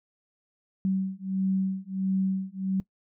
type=beating tone pair; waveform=sine; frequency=190 / 191.5 Hz; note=F#3 / G3; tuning=+46 / -40 cents; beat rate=1.5 Hz; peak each=-28 dBFS; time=0.85-2.8 s; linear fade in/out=0 ms; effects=noise-tail reverb RT60 0.1 s tail -20 dB re dry